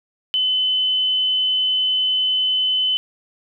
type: tone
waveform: sine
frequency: 3030 Hz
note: F#7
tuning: 40 cents sharp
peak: -16 dBFS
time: 0.34-2.97 s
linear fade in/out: 0 ms
effects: none